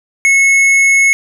triangle tone with hard clipping, 2189 Hz, C#7, 22 cents flat, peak -8 dBFS, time 0.25-1.13 s, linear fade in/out 0 ms, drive 12 dB, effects none

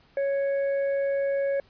harmonic tone, 554.4 Hz, C#5, in tune, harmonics 1 / 3 / 4, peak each -23 / -39 / -45 dBFS, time 0.17-1.6 s, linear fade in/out 2 ms, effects pink hiss -60 dBFS RMS until 1.69 s + resampled to 11025 Hz

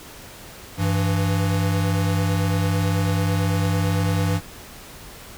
square tone pair together, 98 / 166.34 Hz, G2 / E3, 0 / +16 cents, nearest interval major sixth, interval 916 cents, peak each -21 / -24 dBFS, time 0.77-4.41 s, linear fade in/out 50 ms, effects pink hiss -41 dBFS RMS until 5.37 s

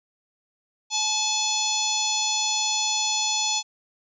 harmonic tone with a mistuned harmonic, 859 Hz, A5, 42 cents flat, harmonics 1 / 3 / 4 / 5 / 6 / 7 / 8, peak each -30 / -32 / -28 / -30 / -33 / -29 / -29 dBFS, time 0.9-3.63 s, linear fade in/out 50 ms, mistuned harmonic 8, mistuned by +25 cents, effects none

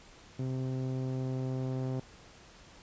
sawtooth tone with low-pass filter sweep, 130 Hz, C3, 11 cents flat, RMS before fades -34 dBFS, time 0.39-2 s, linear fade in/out 5 ms, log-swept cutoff 390 to 640 Hz, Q 0.84, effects pink hiss -55 dBFS RMS until 2.82 s + resampled to 16000 Hz

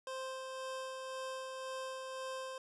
25% pulse tone with tremolo, 523.3 Hz, C5, in tune, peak -36 dBFS, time 0.07-2.58 s, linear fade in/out 2 ms, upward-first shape sine, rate 1.9 Hz, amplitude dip 30%, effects resampled to 24000 Hz + 13-bit

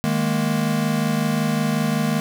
square chord, D# suspended fourth, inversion none, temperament equal, 155.56 / 207.7 / 233.1 Hz, D#3 / G#3 / A#3, 0 / 0 / 0 cents, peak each -24 dBFS, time 0.04-2.2 s, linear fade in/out 0 ms, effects none

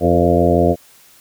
harmonic tone with a mistuned harmonic, 86.2 Hz, F2, 22 cents flat, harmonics 1 / 2 / 3 / 4 / 5 / 6 / 7 / 8, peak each -19 / -19 / -19 / -19 / -19 / -19 / -19 / -19 dBFS, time 0-0.76 s, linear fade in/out 50 ms, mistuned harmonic 5, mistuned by +41 cents, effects white hiss -48 dBFS RMS until 1.2 s

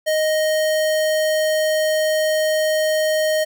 square tone, 622.3 Hz, D#5, in tune, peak -17 dBFS, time 0.06-3.45 s, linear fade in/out 20 ms, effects none

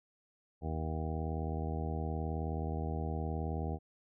harmonic tone, 79.1 Hz, D#2, 29 cents sharp, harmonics 1 / 2 / 3 / 4 / 5 / 6 / 8 / 9 / 10, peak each -36 / -40 / -44 / -46 / -46 / -46 / -50 / -47 / -47 dBFS, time 0.61-3.79 s, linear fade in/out 50 ms, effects none

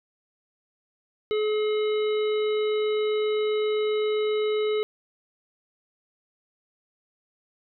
harmonic tone, 426.2 Hz, G#4, 45 cents sharp, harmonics 1 / 3 / 5 / 7 / 9, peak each -22 / -38 / -38 / -40 / -41 dBFS, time 1.31-4.83 s, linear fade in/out 0 ms, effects none

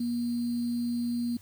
sine tone with sample-and-hold, 239 Hz, A#3, 43 cents sharp, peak -27 dBFS, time 0-1.37 s, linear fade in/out 5 ms, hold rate 4410 Hz, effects added 94 Hz sine -53 dBFS peak until 1.41 s + white hiss -59 dBFS RMS until 1.41 s

